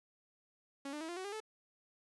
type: tone with pitch steps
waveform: sawtooth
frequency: 277.2 / 298.8 / 322.1 / 347.2 / 374.3 / 403.5 / 435 Hz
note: C#4 / D4 / E4 / F4 / F#4 / G#4 / A4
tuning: 0 / +30 / -40 / -10 / +20 / -50 / -20 cents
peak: -37 dBFS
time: 0.85-1.403 s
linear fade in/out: 5 ms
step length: 79 ms
effects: resampled to 24000 Hz + 12-bit